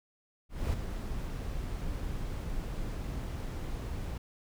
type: noise with ADSR envelope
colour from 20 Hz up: brown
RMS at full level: -29 dBFS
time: 0.49-4.18 s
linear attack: 240 ms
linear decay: 13 ms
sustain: -7 dB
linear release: 6 ms
effects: none